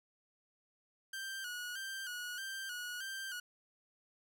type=tone with vibrato; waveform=sawtooth; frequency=1514 Hz; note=F#6; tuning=39 cents sharp; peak=-37 dBFS; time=1.13-3.4 s; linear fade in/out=5 ms; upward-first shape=square; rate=1.6 Hz; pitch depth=66 cents each way; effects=none